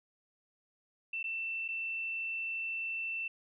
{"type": "tone with dropouts", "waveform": "sine", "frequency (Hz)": 2677, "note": "E7", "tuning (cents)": 26, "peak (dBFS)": -34, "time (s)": [1.13, 3.28], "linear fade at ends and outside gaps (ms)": 5, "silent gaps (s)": [[1.23, 1.24], [1.68, 1.686]], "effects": []}